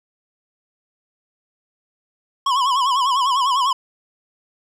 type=tone with vibrato; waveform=square; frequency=1046.5 Hz; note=C6; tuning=in tune; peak=-16 dBFS; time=2.46-3.73 s; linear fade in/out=5 ms; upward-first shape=sine; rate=10 Hz; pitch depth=120 cents each way; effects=low-pass 6000 Hz 12 dB/octave + 8-bit